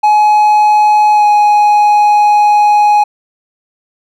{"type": "tone with pitch glide", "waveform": "triangle", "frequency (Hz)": [844, 834.3], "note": ["G#5", "G#5"], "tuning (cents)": [28, 8], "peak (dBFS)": -3, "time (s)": [0.03, 3.04], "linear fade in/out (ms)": 10, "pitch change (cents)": -20, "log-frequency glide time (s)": [1.13, 1.25], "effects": []}